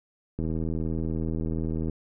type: click train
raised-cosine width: 3 ms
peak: -18 dBFS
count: 122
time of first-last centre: 0.39-1.897 s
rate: 80.3 Hz
effects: none